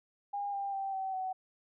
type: tone with pitch steps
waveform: sine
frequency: 810 / 795.2 / 780.6 / 766.3 / 752.3 Hz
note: G#5 / G5 / G5 / G5 / F#5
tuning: -43 / +25 / -8 / -40 / +29 cents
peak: -33 dBFS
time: 0.33-1.33 s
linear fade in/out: 10 ms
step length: 200 ms
effects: none